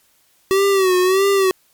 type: tone with vibrato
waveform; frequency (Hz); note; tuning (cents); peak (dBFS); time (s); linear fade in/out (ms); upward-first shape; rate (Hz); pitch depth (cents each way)
square; 380; F#4; +46; -13; 0.51-1.51; 0; sine; 1.6; 79
effects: white hiss -58 dBFS RMS until 1.73 s + MP3 96 kbps